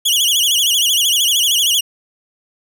sawtooth tone with vibrato, 3112 Hz, G7, 13 cents flat, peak -9 dBFS, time 0.05-1.81 s, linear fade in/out 10 ms, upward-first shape sine, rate 13 Hz, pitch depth 170 cents each way, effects none

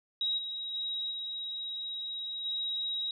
sine tone with level steps, 3821 Hz, A#7, 42 cents sharp, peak -28 / -35 / -32 / -35 / -31 dBFS, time 0.21-3.11 s, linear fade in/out 2 ms, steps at 0.37 / 0.73 / 1.1 / 2.44 s, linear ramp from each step 20 ms, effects none

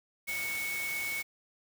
sine tone in noise, 2217 Hz, C#7, in tune, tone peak -33 dBFS, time 0.27-1.23 s, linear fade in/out 20 ms, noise white, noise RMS -40 dBFS, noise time 0.27-1.23 s, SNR +4 dB, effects none

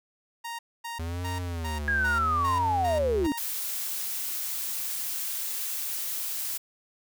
sawtooth tone bursts, 932.3 Hz, A#5, in tune, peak -30 dBFS, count 8, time 0.44-3.39 s, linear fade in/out 10 ms, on 150 ms, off 250 ms
square tone with vibrato, 80.6 Hz, E2, 38 cents flat, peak -31 dBFS, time 0.99-3.27 s, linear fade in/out 5 ms, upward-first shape sine, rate 0.76 Hz, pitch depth 200 cents each way
sine linear sweep, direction down, 1661.2 to 268.1 Hz, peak -23 dBFS, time 1.88-3.32 s, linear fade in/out 0 ms
blue noise, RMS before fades -32 dBFS, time 3.37-6.58 s, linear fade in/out 10 ms
effects none

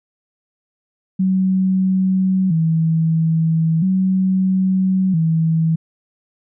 sine tone with vibrato, 174.61 Hz, F3, in tune, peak -13 dBFS, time 1.19-5.76 s, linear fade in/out 10 ms, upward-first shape square, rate 0.38 Hz, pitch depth 130 cents each way, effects none

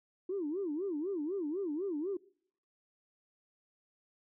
sine tone with vibrato, 341.3 Hz, F4, 40 cents flat, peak -32 dBFS, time 0.29-2.17 s, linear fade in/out 5 ms, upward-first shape sine, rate 4 Hz, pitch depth 290 cents each way, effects noise-tail reverb RT60 0.6 s tail -22 dB re dry + tanh soft clip ceiling -28 dBFS

